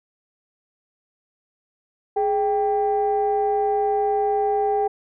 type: tone pair together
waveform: sine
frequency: 418 / 787 Hz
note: G#4 / G5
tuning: +11 / +7 cents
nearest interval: major seventh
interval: 1096 cents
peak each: -20 dBFS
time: 2.16-4.88 s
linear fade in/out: 10 ms
effects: tanh soft clip ceiling -12 dBFS